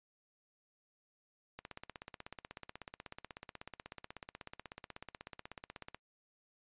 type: click train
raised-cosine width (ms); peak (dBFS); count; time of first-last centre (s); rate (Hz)
0.3; -29; 72; 1.59-5.946; 16.3
effects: noise-tail reverb RT60 0.1 s tail -24 dB re dry + resampled to 8000 Hz